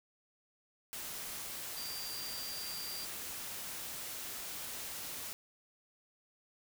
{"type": "tone in noise", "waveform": "sine", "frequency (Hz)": 4733, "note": "D8", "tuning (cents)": 13, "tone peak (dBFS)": -43, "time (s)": [1.77, 3.05], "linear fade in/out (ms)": 0, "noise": "white", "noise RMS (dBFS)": -43, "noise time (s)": [0.93, 5.33], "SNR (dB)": -3, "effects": []}